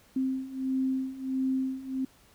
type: beating tone pair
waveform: sine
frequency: 261.9 / 263.4 Hz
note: C4 / C4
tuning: +2 / +12 cents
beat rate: 1.5 Hz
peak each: -32 / -29 dBFS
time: 0.16-2.05 s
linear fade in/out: 5 ms
effects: pink hiss -60 dBFS RMS until 2.34 s